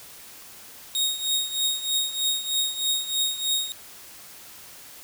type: tone with tremolo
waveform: sawtooth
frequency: 3745 Hz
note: A#7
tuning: 7 cents sharp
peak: -17 dBFS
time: 0.95-3.72 s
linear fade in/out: 0 ms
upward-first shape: triangle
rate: 3.2 Hz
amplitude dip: 80%
effects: white hiss -45 dBFS RMS until 5.03 s